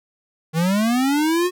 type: linear sweep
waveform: square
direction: up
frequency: 154.5 to 367.6 Hz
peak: -17 dBFS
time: 0.53-1.51 s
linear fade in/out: 50 ms
effects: none